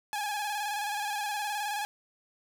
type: tone with vibrato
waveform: sawtooth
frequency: 830.6 Hz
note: G#5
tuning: in tune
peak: -27 dBFS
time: 0.13-1.85 s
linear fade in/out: 0 ms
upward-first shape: square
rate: 19 Hz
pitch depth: 41 cents each way
effects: none